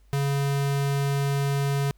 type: tone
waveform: square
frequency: 140 Hz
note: C#3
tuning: 18 cents sharp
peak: -23 dBFS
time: 0.13-1.91 s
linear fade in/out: 0 ms
effects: added 50 Hz sine -53 dBFS peak until 1.97 s + pink hiss -68 dBFS RMS until 1.97 s